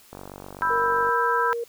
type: click train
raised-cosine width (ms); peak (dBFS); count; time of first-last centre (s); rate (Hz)
1; -24; 47; 0.13-1.09; 47.9
type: chord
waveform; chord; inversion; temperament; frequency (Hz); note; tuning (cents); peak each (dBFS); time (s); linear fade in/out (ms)
sine; E minor; second; just; 988.9 / 1318.5 / 1582.2; B5 / E6 / G6; +2 / 0 / +16; -23 / -25 / -26; 0.62-1.53; 0
type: tone with pitch glide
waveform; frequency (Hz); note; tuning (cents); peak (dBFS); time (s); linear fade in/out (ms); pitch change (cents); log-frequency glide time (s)
sine; 466.2 to 469.4; A#4 to A#4; 0 to +12; -26; 0.7-1.64; 5; +12; 0.89-1.12
effects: white hiss -53 dBFS RMS until 1.68 s